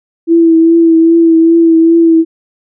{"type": "tone with vibrato", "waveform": "sine", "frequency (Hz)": 330, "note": "E4", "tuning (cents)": 2, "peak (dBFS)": -3, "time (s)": [0.27, 2.25], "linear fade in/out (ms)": 50, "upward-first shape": "triangle", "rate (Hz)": 2.5, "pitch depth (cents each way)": 31, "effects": []}